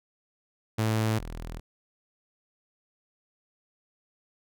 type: tone pair in turn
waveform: sawtooth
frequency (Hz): 110 / 40.71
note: A2 / E1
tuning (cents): 0 / -21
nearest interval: octave + perfect fourth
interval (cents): 1721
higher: first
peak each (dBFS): -20 / -32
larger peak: first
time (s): 0.78-1.19 / 1.19-1.6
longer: neither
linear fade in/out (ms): 10
effects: none